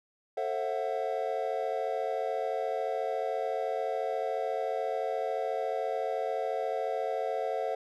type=chord; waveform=triangle; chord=F# half-diminished seventh; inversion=first; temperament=just; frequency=444 / 532.8 / 666 / 740 Hz; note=A4 / C5 / E5 / F#5; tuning=+16 / +31 / +18 / 0 cents; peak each=-33 dBFS; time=0.37-7.75 s; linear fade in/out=5 ms; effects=none